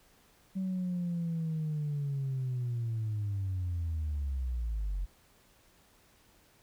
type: linear sweep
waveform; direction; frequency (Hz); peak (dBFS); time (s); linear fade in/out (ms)
sine; down; 191.1 to 43.65; -29; 0.55-5.06; 20
effects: tanh soft clip ceiling -28 dBFS + pink hiss -64 dBFS RMS until 6.62 s